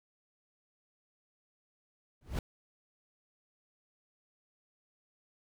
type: noise with exponential growth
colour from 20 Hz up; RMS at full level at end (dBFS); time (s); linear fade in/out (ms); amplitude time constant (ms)
brown; -27; 2.21-2.39; 2; 38
effects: none